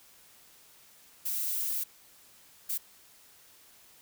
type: noise bursts at uneven times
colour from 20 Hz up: violet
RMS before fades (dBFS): -32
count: 2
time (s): 1.25-1.84 / 2.69-2.78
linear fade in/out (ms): 10
effects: white hiss -58 dBFS RMS until 4.01 s